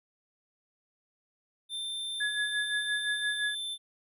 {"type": "tone with pitch glide", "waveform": "square", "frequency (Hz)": [3573, 3544], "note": ["A7", "A7"], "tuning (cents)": [26, 12], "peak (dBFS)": -34, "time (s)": [1.69, 3.78], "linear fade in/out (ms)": 50, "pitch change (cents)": -14, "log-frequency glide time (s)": [3.28, 3.52]}
{"type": "tone with tremolo", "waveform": "sine", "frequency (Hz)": 1686, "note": "G#6", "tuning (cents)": 26, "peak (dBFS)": -27, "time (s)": [2.2, 3.55], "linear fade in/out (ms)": 10, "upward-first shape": "sine", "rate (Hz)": 5.8, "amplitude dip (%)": 65}
{"effects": []}